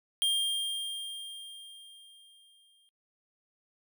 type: tone with exponential decay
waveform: square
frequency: 3203 Hz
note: G7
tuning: 37 cents sharp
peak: -24 dBFS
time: 0.22-2.89 s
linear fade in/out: 0 ms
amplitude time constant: 580 ms
effects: noise-tail reverb RT60 0.1 s tail -24 dB re dry